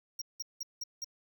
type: tone bursts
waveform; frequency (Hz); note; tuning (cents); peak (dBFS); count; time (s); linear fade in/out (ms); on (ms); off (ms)
square; 5610; F8; +7; -36; 5; 0.19-1.045; 5; 27; 180
effects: none